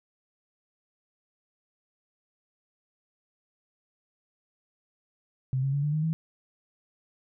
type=tone with pitch steps; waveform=sine; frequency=130.81 / 136.36 / 142.16 / 148.19 / 154.49 / 161.05 Hz; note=C3 / C#3 / C#3 / D3 / D#3 / E3; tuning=0 / -28 / +44 / +16 / -12 / -40 cents; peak=-24 dBFS; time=5.53-6.13 s; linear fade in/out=0 ms; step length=100 ms; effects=none